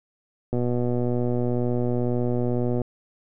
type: click train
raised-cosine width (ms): 2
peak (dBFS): -13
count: 280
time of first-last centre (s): 0.53-2.817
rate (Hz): 122
effects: none